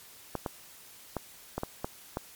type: clicks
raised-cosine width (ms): 1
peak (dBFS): -17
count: 7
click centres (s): 0.353 / 0.462 / 1.167 / 1.58 / 1.634 / 1.845 / 2.171
effects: white hiss -52 dBFS RMS until 2.35 s + MP3 96 kbps